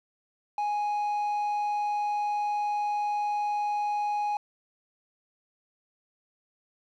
triangle tone with quantisation, 830.6 Hz, G#5, in tune, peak -24 dBFS, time 0.58-4.37 s, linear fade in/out 2 ms, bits 8, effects low-pass 6000 Hz 12 dB/octave

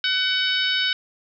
harmonic tone, 751 Hz, F#5, 26 cents sharp, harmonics 2 / 3 / 4 / 5 / 6 / 7, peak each -25 / -29 / -24 / -25 / -32 / -32 dBFS, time 0.04-0.93 s, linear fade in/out 2 ms, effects none

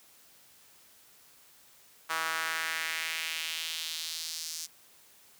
sawtooth tone with high-pass filter sweep, 161.8 Hz, E3, 32 cents flat, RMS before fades -35 dBFS, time 2.09-4.67 s, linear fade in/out 20 ms, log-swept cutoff 1200 to 5800 Hz, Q 2, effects white hiss -59 dBFS RMS until 5.39 s + high-pass 60 Hz 12 dB/octave

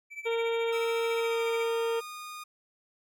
triangle tone with tremolo, 2317 Hz, D7, 24 cents flat, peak -32 dBFS, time 0.1-1.69 s, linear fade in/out 50 ms, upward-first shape triangle, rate 14 Hz, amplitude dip 90%
harmonic tone, 460.1 Hz, A#4, 23 cents flat, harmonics 1 / 2 / 3 / 4 / 5 / 6 / 7 / 8, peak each -27 / -38 / -42 / -49 / -49 / -47 / -44 / -45 dBFS, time 0.25-2.01 s, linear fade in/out 20 ms
sawtooth tone with pitch glide, 1296 to 1226.8 Hz, E6 to D#6, -30 to -25 cents, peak -36 dBFS, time 0.72-2.44 s, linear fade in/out 10 ms, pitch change -95 cents, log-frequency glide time 1.14-1.42 s
effects none

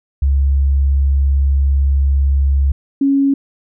sine tone pair in turn, 68.9 / 276.3 Hz, C#2 / C#4, -10 / -6 cents, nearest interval 2 octaves, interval 2404 cents, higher second, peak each -10 dBFS, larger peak neither, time 0.22-2.72 / 3.01-3.34 s, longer first, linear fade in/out 5 ms, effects none

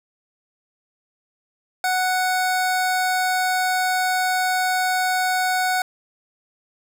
25% pulse tone, 740 Hz, F#5, in tune, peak -15 dBFS, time 1.84-5.82 s, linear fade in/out 2 ms, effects none

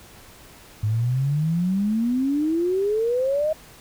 sine exponential sweep, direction up, 103.83 to 635 Hz, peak -19 dBFS, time 0.83-3.53 s, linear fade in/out 5 ms, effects pink hiss -47 dBFS RMS until 3.8 s

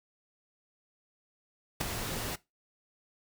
pink noise with ADSR envelope, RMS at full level -28 dBFS, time 1.8-2.36 s, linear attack 12 ms, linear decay 7 ms, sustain -8 dB, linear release 11 ms, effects noise-tail reverb RT60 0.2 s tail -19 dB re dry

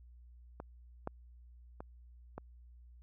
clicks, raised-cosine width 1 ms, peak -29 / -23 / -30 / -28 dBFS, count 4, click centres 0.601 / 1.074 / 1.805 / 2.38 s, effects added 60 Hz sine -54 dBFS peak until 3.02 s

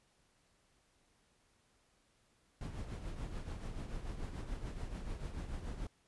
brown noise with tremolo, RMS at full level -40 dBFS, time 2.61-5.87 s, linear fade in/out 2 ms, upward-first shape triangle, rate 6.9 Hz, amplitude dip 60%, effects pink hiss -73 dBFS RMS until 6.07 s + resampled to 24000 Hz

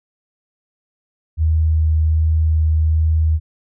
sine tone with vibrato, 79 Hz, D#2, 27 cents sharp, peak -12 dBFS, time 1.37-3.4 s, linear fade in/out 50 ms, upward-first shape sine, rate 1.3 Hz, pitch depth 9 cents each way, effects none

